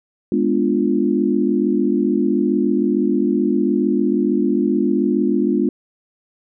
sine chord, G# diminished seventh, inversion none, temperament equal, 207.7 / 246.9 / 293.7 / 349.2 Hz, G#3 / B3 / D4 / F4, 0 / 0 / 0 / 0 cents, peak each -20 dBFS, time 0.32-5.69 s, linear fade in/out 2 ms, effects none

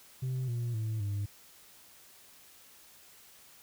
sine tone with pitch steps, 129.2 / 119.16 / 109.91 / 101.37 Hz, C3 / A#2 / A2 / G#2, -21 / +38 / -1 / -41 cents, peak -28 dBFS, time 0.22-1.26 s, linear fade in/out 10 ms, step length 260 ms, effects tanh soft clip ceiling -30 dBFS + white hiss -57 dBFS RMS until 3.62 s

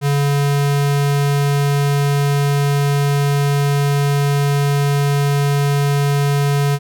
square tone, 142.2 Hz, C#3, 45 cents sharp, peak -14 dBFS, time 0.01-6.79 s, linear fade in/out 50 ms, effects none

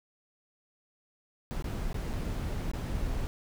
brown noise with dropouts, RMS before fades -33 dBFS, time 1.51-3.27 s, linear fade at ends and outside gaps 0 ms, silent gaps 1.624-1.642 / 1.93-1.943 / 2.131-2.137 / 2.715-2.735 s, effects none

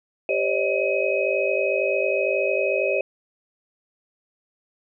sine tone cluster, 393.9 / 522 / 571 / 624 / 2530 Hz, G4 / C5 / D5 / D#5 / D#7, +8 / -4 / -49 / +5 / +28 cents, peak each -26 dBFS, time 0.29-3.01 s, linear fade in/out 2 ms, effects none

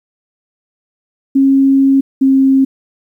sine tone pair in turn, 271.4 / 268.1 Hz, C#4 / C4, -36 / +42 cents, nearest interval unison, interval 22 cents, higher first, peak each -6 dBFS, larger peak neither, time 1.35-2.01 / 2.21-2.65 s, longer first, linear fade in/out 10 ms, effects 8-bit

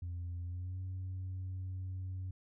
sine tone with pitch glide, 87.31 to 93.04 Hz, F2 to F#2, 0 to +10 cents, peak -36 dBFS, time 0.02-2.31 s, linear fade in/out 5 ms, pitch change +110 cents, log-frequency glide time 0.44-0.79 s, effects tanh soft clip ceiling -36 dBFS

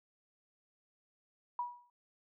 sine tone with exponential decay, 970 Hz, B5, 31 cents flat, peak -31 dBFS, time 1.59-1.9 s, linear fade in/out 2 ms, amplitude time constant 67 ms, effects none

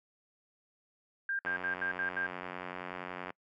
sine tone bursts, 1594 Hz, G6, 28 cents sharp, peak -31 dBFS, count 6, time 1.29-2.265 s, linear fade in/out 2 ms, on 100 ms, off 75 ms
click train, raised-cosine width 0.5 ms, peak -24 dBFS, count 169, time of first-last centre 1.45-3.304 s, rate 90.6 Hz
effects noise-tail reverb RT60 0.1 s tail -26 dB re dry + high-pass 150 Hz 12 dB/octave

